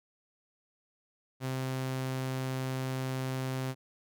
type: tone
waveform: sawtooth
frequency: 130.81 Hz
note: C3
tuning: in tune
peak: -28 dBFS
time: 1.4-3.75 s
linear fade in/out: 50 ms
effects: none